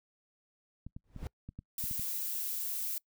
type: clicks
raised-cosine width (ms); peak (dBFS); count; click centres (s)
5; -31; 9; 0.866 / 0.965 / 1.163 / 1.229 / 1.49 / 1.59 / 1.84 / 1.912 / 1.995
type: noise with exponential growth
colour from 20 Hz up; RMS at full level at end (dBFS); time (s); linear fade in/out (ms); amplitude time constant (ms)
brown; -36; 1.04-1.27; 0; 49
type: noise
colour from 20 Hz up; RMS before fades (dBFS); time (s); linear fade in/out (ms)
violet; -36; 1.78-2.98; 2
effects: noise-tail reverb RT60 0.1 s tail -25 dB re dry